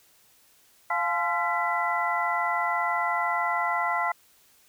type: tone cluster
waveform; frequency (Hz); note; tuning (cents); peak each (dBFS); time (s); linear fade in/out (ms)
sine; 697 / 859 / 1033 / 1366 / 1992; F5 / A5 / C6 / F6 / B6; -4 / -42 / -22 / -39 / +14; -30; 0.9-4.12; 5
effects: white hiss -60 dBFS RMS until 4.68 s